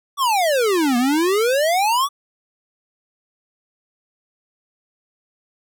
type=exponential two-way sweep; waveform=square; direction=down then up; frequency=1174.7 to 235.1 to 1174.7 Hz; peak=-16 dBFS; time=0.17-2.09 s; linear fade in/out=50 ms; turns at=0.97 s; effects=none